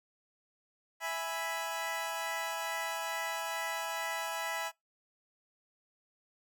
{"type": "chord", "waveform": "20% pulse", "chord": "E major", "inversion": "none", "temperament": "equal", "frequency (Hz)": [659.3, 830.6, 987.8], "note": ["E5", "G#5", "B5"], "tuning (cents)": [0, 0, 0], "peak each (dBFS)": -34, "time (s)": [1, 4.72], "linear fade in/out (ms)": 50, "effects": ["noise-tail reverb RT60 0.2 s tail -26 dB re dry"]}